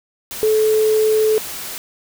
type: tone in noise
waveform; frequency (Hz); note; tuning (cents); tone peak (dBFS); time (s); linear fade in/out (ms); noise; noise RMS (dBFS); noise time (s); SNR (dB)
sine; 433.9; A4; -24; -12; 0.43-1.38; 0; white; -29; 0.31-1.78; +14
effects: none